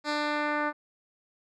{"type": "tone with low-pass filter sweep", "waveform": "10% pulse", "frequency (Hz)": 297.3, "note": "D4", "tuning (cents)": 21, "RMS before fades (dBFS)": -29, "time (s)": [0.04, 0.73], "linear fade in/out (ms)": 50, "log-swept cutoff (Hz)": [5300, 1500], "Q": 1.4, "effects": []}